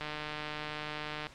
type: click train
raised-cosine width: 0.3 ms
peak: -22 dBFS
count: 191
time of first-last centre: 0.01-1.268 s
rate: 151 Hz
effects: pink hiss -54 dBFS RMS until 1.34 s + low-pass 6000 Hz 12 dB/octave